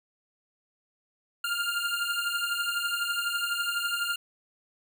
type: beating tone pair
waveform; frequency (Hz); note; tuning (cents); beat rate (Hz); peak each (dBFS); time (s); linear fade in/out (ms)
25% pulse; 1396.9 / 1408.9; F6 / F6; 0 / +15; 12; -27; 1.44-4.16; 5
effects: none